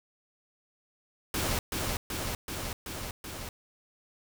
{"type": "noise with echo", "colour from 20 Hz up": "pink", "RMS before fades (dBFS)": -30, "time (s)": [1.34, 1.59], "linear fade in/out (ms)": 2, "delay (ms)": 380, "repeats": 5, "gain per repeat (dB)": -2, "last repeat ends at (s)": 3.49, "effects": []}